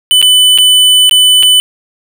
square tone with dropouts, 3000 Hz, F#7, 23 cents sharp, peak -4 dBFS, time 0.11-1.6 s, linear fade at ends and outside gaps 0 ms, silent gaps 0.216-0.226 / 0.577-0.585 / 1.095-1.111 / 1.427-1.432 s, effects none

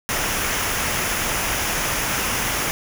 pink noise with comb filter, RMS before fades -23 dBFS, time 0.09-2.71 s, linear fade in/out 0 ms, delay 0.24 ms, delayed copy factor -0.5, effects none

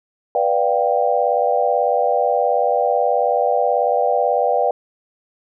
sine chord, G dominant seventh, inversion first, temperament just, 490 / 588 / 705.6 / 784 Hz, B4 / D5 / F5 / G5, -14 / +2 / +18 / 0 cents, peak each -20 dBFS, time 0.35-4.71 s, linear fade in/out 2 ms, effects none

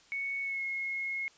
sine tone with pitch glide, 2217 to 2165 Hz, C#7 to C#7, 0 to -41 cents, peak -32 dBFS, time 0.12-1.28 s, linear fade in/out 0 ms, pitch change -41 cents, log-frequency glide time 0.42-0.63 s, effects white hiss -61 dBFS RMS until 1.37 s + resampled to 16000 Hz

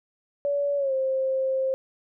sine tone with pitch glide, 570 to 528.8 Hz, C#5 to C5, +48 to +18 cents, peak -22 dBFS, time 0.45-1.74 s, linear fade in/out 0 ms, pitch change -130 cents, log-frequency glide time 0.77-0.93 s, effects none

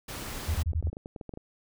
pink noise, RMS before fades -38 dBFS, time 0.08-0.63 s, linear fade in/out 10 ms
sine tone bursts, 80.1 Hz, E2, 49 cents flat, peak -24 dBFS, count 5, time 0.48-0.901 s, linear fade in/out 10 ms, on 65 ms, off 24 ms
clicks, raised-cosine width 2 ms, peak -26 dBFS, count 11, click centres 0.733 / 0.827 / 0.871 / 0.93 / 0.969 / 1.059 / 1.162 / 1.212 / 1.293 / 1.338 / 1.374 s
effects none

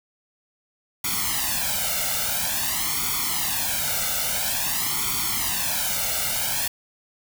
white noise with flanger, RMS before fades -25 dBFS, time 1.04-6.68 s, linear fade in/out 5 ms, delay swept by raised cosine 0.89 to 1.41 ms, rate 0.49 Hz, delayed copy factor +0.95, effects none

